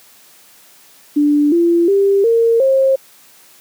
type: tone with pitch steps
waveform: sine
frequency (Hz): 293.3 / 340.8 / 396.1 / 460.2 / 534.8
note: D4 / F4 / G4 / A#4 / C5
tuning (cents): -2 / -42 / +18 / -22 / +38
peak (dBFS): -9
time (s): 1.16-2.96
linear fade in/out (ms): 10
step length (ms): 360
effects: white hiss -46 dBFS RMS until 3.6 s + high-pass 150 Hz 12 dB/octave